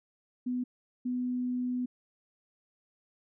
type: tone bursts at uneven times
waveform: sine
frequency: 249 Hz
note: B3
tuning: 14 cents sharp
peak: -29 dBFS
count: 2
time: 0.46-0.64 / 1.05-1.86 s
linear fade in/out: 10 ms
effects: none